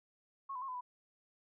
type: tone with pitch steps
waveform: sine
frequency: 1093 / 1003 / 1080 / 1010 / 989 Hz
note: C#6 / B5 / C#6 / B5 / B5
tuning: -25 / +26 / -45 / +39 / +2 cents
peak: -39 dBFS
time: 0.49-0.81 s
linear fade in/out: 10 ms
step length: 64 ms
effects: none